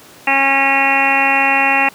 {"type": "harmonic tone", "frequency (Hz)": 273.3, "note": "C#4", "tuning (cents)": -24, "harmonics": [1, 2, 3, 4, 5, 6, 7, 8, 9, 10], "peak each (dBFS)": [-24, -26, -16, -23, -26, -26, -18, -23, -18, -17], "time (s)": [0.27, 1.89], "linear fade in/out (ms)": 5, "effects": ["pink hiss -41 dBFS RMS until 1.94 s", "high-pass 150 Hz 12 dB/octave"]}